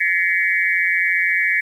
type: tone cluster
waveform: sine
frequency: 1716 / 1893 / 2071 / 2257 Hz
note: A6 / A#6 / C7 / C#7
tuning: -44 / +26 / -18 / +31 cents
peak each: -21 dBFS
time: 0-1.61 s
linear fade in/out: 10 ms
effects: 8-bit